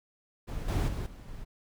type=noise with level steps; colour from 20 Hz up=brown; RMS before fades=-36 / -27 / -34 / -45 / -43 dBFS; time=0.47-1.45 s; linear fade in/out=20 ms; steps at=0.68 / 0.88 / 1.06 / 1.28 s; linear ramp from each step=5 ms; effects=none